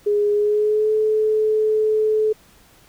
sine tone with pitch glide, 413.8 to 431.9 Hz, G#4 to A4, -6 to -32 cents, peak -15 dBFS, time 0.06-2.33 s, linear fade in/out 10 ms, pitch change +74 cents, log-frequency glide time 0.33-0.92 s, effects pink hiss -52 dBFS RMS until 2.88 s

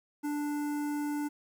square tone with notch filter, 293.7 Hz, D4, in tune, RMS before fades -33 dBFS, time 0.23-1.29 s, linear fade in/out 20 ms, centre 3600 Hz, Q 0.52, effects 11-bit

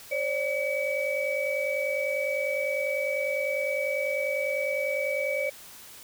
sine tone cluster, 536 / 586 / 2281 Hz, C5 / D5 / C#7, +42 / -4 / +49 cents, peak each -30 dBFS, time 0.11-5.5 s, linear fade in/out 10 ms, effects white hiss -47 dBFS RMS until 6.03 s

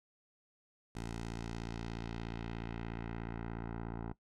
10% pulse tone with low-pass filter sweep, 56.9 Hz, A#1, 41 cents flat, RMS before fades -42 dBFS, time 0.95-4.13 s, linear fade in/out 5 ms, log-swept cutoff 9200 to 1100 Hz, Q 1.1, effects noise-tail reverb RT60 0.1 s tail -18 dB re dry

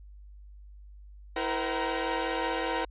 sawtooth tone cluster, 329.1 / 468.9 / 514 / 763 / 941 Hz, E4 / A#4 / C5 / G5 / A#5, -3 / +10 / -31 / -47 / +16 cents, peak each -31 dBFS, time 1.36-2.85 s, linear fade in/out 5 ms, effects added 50 Hz sine -46 dBFS peak until 2.9 s + resampled to 8000 Hz

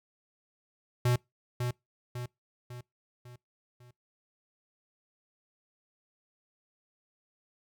square tone with echo, 122.8 Hz, B2, 9 cents flat, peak -24 dBFS, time 1.05-1.16 s, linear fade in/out 5 ms, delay 550 ms, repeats 5, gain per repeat -6 dB, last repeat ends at 3.91 s, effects noise-tail reverb RT60 0.2 s tail -25 dB re dry

